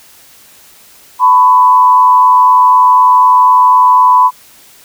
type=tone with frequency modulation; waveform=sine; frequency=1000 Hz; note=B5; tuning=21 cents sharp; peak=-3 dBFS; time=1.19-4.31 s; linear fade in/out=50 ms; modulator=104 Hz; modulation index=0.54; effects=white hiss -41 dBFS RMS until 4.84 s